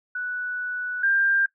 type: tone pair in turn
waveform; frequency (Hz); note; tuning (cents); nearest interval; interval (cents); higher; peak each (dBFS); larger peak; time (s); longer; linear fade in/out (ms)
sine; 1480 / 1592.2; F#6 / G6; 0 / +27; minor second; 127; second; -26 / -18; second; 0.15-1.03 / 1.03-1.46; first; 5
effects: noise-tail reverb RT60 0.1 s tail -18 dB re dry